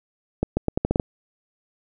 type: accelerating click train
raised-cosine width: 2 ms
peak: -7 dBFS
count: 8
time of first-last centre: 0.43-0.998 s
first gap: 140 ms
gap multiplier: 0.81
effects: none

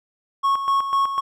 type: tone with tremolo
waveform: triangle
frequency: 1100 Hz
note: C#6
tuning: 14 cents flat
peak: -14 dBFS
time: 0.43-1.21 s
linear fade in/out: 20 ms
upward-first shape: square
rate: 4 Hz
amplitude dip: 60%
effects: none

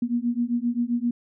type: beating tone pair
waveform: sine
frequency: 235.4 / 243 Hz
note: A#3 / B3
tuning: +17 / -28 cents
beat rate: 7.6 Hz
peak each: -25 dBFS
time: 0.02-1.11 s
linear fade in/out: 5 ms
effects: none

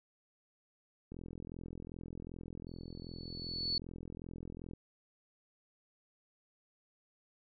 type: click train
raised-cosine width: 3 ms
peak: -33 dBFS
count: 155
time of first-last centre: 1.12-4.735 s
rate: 42.6 Hz
type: tone with exponential growth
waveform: sine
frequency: 4435 Hz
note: C#8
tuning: in tune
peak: -30 dBFS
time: 2.67-3.78 s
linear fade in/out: 2 ms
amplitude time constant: 240 ms
effects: none

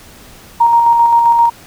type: tone with tremolo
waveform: sine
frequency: 935 Hz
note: A#5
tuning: 5 cents sharp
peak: -5 dBFS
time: 0.6-1.5 s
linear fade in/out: 10 ms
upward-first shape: square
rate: 7.6 Hz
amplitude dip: 30%
effects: pink hiss -39 dBFS RMS until 1.66 s

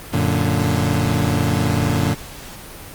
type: chord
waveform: 25% pulse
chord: Gb augmented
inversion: none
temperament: equal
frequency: 92.5 / 116.54 / 146.83 Hz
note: Gb2 / Bb2 / D3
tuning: 0 / 0 / 0 cents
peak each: -17 dBFS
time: 0.12-2.15 s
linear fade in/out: 20 ms
effects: pink hiss -36 dBFS RMS until 2.94 s + Opus 32 kbps

